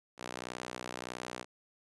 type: tone with high-pass filter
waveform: sawtooth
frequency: 61.6 Hz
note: B1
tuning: 4 cents flat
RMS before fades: -43 dBFS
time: 0.17-1.46 s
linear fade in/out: 50 ms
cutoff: 360 Hz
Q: 0.52
effects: resampled to 22050 Hz

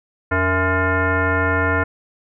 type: tone with frequency modulation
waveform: sine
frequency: 659.3 Hz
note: E5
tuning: in tune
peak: -15 dBFS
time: 0.31-1.84 s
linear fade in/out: 10 ms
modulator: 374 Hz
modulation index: 3.1
effects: none

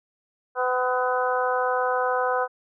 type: harmonic tone with a mistuned harmonic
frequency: 252.3 Hz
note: B3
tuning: 37 cents sharp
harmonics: 2 / 3 / 4 / 5 / 6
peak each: -25 / -27 / -28 / -29 / -30 dBFS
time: 0.55-2.48 s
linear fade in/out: 50 ms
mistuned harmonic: 6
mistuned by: -20 cents
effects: none

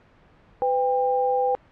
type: tone pair together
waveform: sine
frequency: 503 / 797.8 Hz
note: B4 / G5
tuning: +32 / +30 cents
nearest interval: minor sixth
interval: 798 cents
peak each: -22 dBFS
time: 0.62-1.55 s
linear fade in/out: 0 ms
effects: pink hiss -55 dBFS RMS until 1.71 s + low-pass 2000 Hz 12 dB/octave

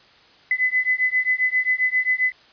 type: beating tone pair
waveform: sine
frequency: 2010 / 2017.5 Hz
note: B6 / B6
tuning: +30 / +36 cents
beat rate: 7.5 Hz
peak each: -21 dBFS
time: 0.51-2.32 s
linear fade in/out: 2 ms
effects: white hiss -52 dBFS RMS until 2.52 s + resampled to 11025 Hz

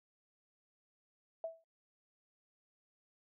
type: tone with exponential decay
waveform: sine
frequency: 655 Hz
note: E5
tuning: 11 cents flat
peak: -34 dBFS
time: 1.44-1.64 s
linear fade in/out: 2 ms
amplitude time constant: 42 ms
effects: noise-tail reverb RT60 0.1 s tail -25 dB re dry

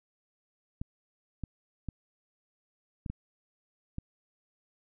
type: clicks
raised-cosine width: 5 ms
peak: -23 dBFS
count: 6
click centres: 0.815 / 1.437 / 1.887 / 3.062 / 3.1 / 3.984 s
effects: none

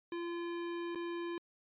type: tone with dropouts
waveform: square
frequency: 342.9 Hz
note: F4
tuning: 32 cents flat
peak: -38 dBFS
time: 0.12-1.38 s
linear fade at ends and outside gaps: 2 ms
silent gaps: 0.949-0.956 s
effects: resampled to 8000 Hz

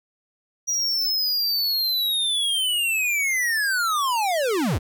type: linear sweep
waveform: square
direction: down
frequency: 5800 to 53.2 Hz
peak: -21 dBFS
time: 0.67-4.79 s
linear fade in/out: 20 ms
effects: none

